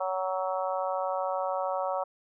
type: harmonic tone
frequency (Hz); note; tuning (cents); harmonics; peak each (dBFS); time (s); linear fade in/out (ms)
187.1; F#3; +20; 3 / 4 / 5 / 6 / 7; -31 / -33 / -35 / -37 / -38; 0-2.04; 10
effects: none